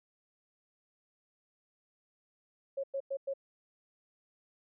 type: tone bursts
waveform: sine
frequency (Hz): 547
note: C#5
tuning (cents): -23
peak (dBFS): -32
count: 4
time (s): 2.77-3.338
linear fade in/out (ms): 10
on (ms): 67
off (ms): 100
effects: none